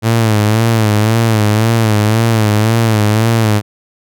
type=tone with vibrato; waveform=sawtooth; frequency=110 Hz; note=A2; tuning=in tune; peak=-5 dBFS; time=0.02-3.62 s; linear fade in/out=50 ms; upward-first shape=sine; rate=1.9 Hz; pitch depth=82 cents each way; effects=none